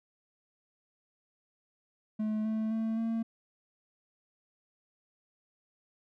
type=tone with pitch steps; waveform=triangle; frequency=215.3 / 219.1 / 222.9 / 226.8 Hz; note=A3 / A3 / A3 / A#3; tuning=-37 / -7 / +23 / -47 cents; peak=-27 dBFS; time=2.19-3.23 s; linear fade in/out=10 ms; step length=260 ms; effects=none